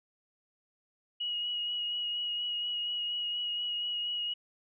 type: tone with vibrato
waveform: sine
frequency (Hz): 2900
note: F#7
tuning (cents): -35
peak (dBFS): -31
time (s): 1.2-4.34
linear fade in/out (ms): 10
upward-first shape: sine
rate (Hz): 4.2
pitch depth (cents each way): 16
effects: none